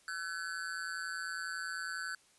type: tone with amplitude modulation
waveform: square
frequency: 1514 Hz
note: F#6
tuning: 39 cents sharp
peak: -34 dBFS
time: 0.08-2.15 s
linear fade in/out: 2 ms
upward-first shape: sine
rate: 170 Hz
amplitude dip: 95%
effects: white hiss -66 dBFS RMS until 2.38 s + resampled to 24000 Hz